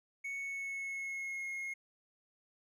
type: tone with pitch glide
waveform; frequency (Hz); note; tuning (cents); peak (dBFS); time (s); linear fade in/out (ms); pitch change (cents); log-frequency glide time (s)
triangle; 2217 to 2155; C#7 to C#7; 0 to -49; -36; 0.24-1.74; 10; -49; 0.37-1.47
effects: none